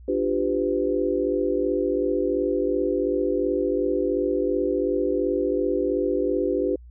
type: chord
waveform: sine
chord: G dominant seventh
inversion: second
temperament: equal with one note detuned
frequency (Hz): 293.7 / 349.2 / 392 / 505.4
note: D4 / F4 / G4 / B4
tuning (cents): 0 / 0 / 0 / +40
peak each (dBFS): -27 / -27 / -25 / -26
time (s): 0.08-6.76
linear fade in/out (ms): 5
effects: added 60 Hz sine -42 dBFS peak until 6.9 s